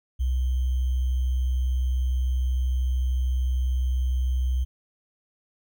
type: tone with sample-and-hold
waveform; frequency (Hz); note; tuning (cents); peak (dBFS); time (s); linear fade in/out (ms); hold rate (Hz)
sine; 63.5; B1; +49; -21; 0.19-4.65; 20; 3150
effects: none